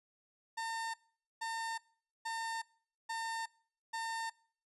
30% pulse tone bursts, 907 Hz, A#5, 48 cents flat, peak -34 dBFS, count 5, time 0.57-4.3 s, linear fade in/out 10 ms, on 370 ms, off 470 ms, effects noise-tail reverb RT60 0.5 s tail -23 dB re dry + resampled to 24000 Hz

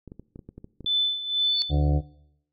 clicks, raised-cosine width 3 ms, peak -28 dBFS, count 10, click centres 0.077 / 0.119 / 0.196 / 0.359 / 0.392 / 0.49 / 0.58 / 0.644 / 0.807 / 0.845 s
sine tone with tremolo, 3512 Hz, A7, 4 cents flat, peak -20 dBFS, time 0.86-1.71 s, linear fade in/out 2 ms, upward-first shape sine, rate 2.1 Hz, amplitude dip 75%
sine tone with exponential growth, 4435 Hz, C#8, in tune, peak -19 dBFS, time 1.39-1.62 s, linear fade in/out 0 ms, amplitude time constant 49 ms
harmonic tone, 73.42 Hz, D2, in tune, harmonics 1 / 2 / 4 / 5 / 6 / 7 / 8 / 9 / 10, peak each -21 / -23 / -30 / -40 / -43 / -36 / -39 / -45 / -37 dBFS, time 1.69-2.02 s, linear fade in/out 50 ms
effects noise-tail reverb RT60 0.8 s tail -21 dB re dry

